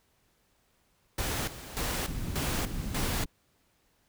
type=noise with tremolo; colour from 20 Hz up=pink; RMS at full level=-32 dBFS; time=1.18-3.25 s; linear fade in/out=5 ms; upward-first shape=square; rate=1.7 Hz; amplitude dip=75%
type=low-pass noise; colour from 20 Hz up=pink; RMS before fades=-35 dBFS; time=2.08-3.26 s; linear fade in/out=5 ms; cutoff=290 Hz; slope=24 dB/octave
effects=pink hiss -70 dBFS RMS until 4.08 s